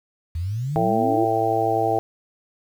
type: exponential sweep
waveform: sine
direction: up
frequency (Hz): 78.3 to 358.8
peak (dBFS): -23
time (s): 0.35-1.25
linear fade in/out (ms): 5
type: harmonic tone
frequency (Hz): 111.9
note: A2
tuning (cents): +30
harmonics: 1 / 3 / 4 / 5 / 6 / 7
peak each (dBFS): -30 / -27 / -25 / -31 / -24 / -22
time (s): 0.76-1.99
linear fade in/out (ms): 0
effects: 8-bit